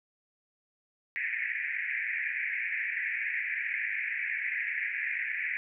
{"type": "band-pass noise", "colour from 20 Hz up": "pink", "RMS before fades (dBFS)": -33, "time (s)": [1.16, 5.57], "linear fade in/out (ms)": 0, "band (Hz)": [1700, 2400], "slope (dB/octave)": 96, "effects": []}